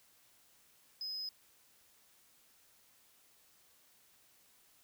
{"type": "tone", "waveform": "sine", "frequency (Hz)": 5060, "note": "D#8", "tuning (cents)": 28, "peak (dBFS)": -36, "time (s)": [1.01, 1.29], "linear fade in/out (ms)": 2, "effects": ["tanh soft clip ceiling -37 dBFS", "white hiss -67 dBFS RMS until 4.83 s"]}